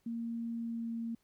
sine tone with pitch glide, 231.6 to 230 Hz, A#3 to A#3, -11 to -23 cents, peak -35 dBFS, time 0.06-1.15 s, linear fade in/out 5 ms, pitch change -12 cents, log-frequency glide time 0.56-0.9 s, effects pink hiss -75 dBFS RMS until 1.23 s

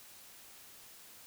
silence, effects white hiss -55 dBFS RMS until 1.26 s

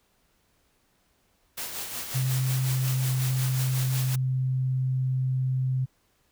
white noise with tremolo, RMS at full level -33 dBFS, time 1.57-4.16 s, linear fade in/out 10 ms, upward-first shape sine, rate 5.5 Hz, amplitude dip 45%
sine tone, 129.8 Hz, C3, 13 cents flat, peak -23 dBFS, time 2.14-5.86 s, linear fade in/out 20 ms
effects pink hiss -68 dBFS RMS until 6.31 s

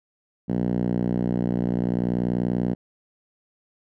5% pulse tone with band-pass filter, 60.4 Hz, B1, 38 cents flat, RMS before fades -24 dBFS, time 0.48-2.75 s, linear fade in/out 20 ms, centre 190 Hz, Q 1.8, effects none

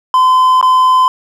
triangle tone with dropouts, 1024 Hz, C6, 38 cents flat, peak -4 dBFS, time 0.14-1.08 s, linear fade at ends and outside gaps 1 ms, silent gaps 0.613-0.627 s, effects none

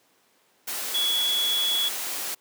sine tone in noise, 3375 Hz, G#7, 27 cents sharp, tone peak -22 dBFS, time 0.94-1.89 s, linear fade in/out 10 ms, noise white, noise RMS -31 dBFS, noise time 0.67-2.35 s, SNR +6 dB, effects pink hiss -63 dBFS RMS until 2.4 s + high-pass 300 Hz 12 dB/octave

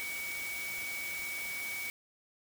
sine tone in noise, 2257 Hz, C#7, 31 cents sharp, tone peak -37 dBFS, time 0-1.9 s, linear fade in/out 0 ms, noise white, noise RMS -43 dBFS, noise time 0-1.9 s, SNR +3 dB, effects none

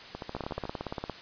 two click trains, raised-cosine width 1 ms, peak -19 / -22 dBFS, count 14 / 8, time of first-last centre 0.35-1.097 / 0.15-0.654 s, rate 17.4 / 13.9 Hz, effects white hiss -46 dBFS RMS until 1.21 s + resampled to 11025 Hz

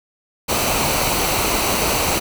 pink noise with comb filter, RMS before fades -19 dBFS, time 0.48-2.2 s, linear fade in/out 20 ms, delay 0.58 ms, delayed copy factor -0.5, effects none

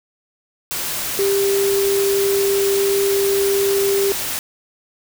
sine tone in noise, 395.8 Hz, G4, 17 cents sharp, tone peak -15 dBFS, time 1.19-4.12 s, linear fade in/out 0 ms, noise white, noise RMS -24 dBFS, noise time 0.71-4.39 s, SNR +6 dB, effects none

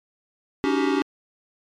square tone cluster, 282.5 / 312.2 / 376.1 / 396.5 Hz, C#4 / D#4 / F#4 / G4, +33 / +6 / +28 / +20 cents, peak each -23 / -29 / -26 / -28 dBFS, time 0.64-1.02 s, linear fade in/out 0 ms, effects low-pass 4000 Hz 12 dB/octave + MP3 96 kbps

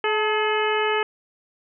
harmonic tone with a mistuned harmonic, 426.7 Hz, G#4, 47 cents sharp, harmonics 1 / 2 / 3 / 4 / 5 / 6 / 7, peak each -23 / -26 / -28 / -29 / -30 / -31 / -31 dBFS, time 0.04-1.03 s, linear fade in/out 2 ms, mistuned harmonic 2, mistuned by +48 cents, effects none

